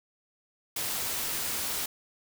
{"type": "noise", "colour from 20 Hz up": "white", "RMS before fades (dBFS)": -32, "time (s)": [0.76, 1.86], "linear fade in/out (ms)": 5, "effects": []}